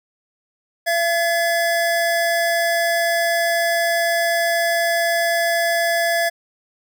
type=tone pair together; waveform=square; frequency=677 / 1705.9 Hz; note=E5 / G#6; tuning=+46 / +46 cents; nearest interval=octave + major third; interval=1600 cents; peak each=-19 / -22 dBFS; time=0.86-6.3 s; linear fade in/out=20 ms; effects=none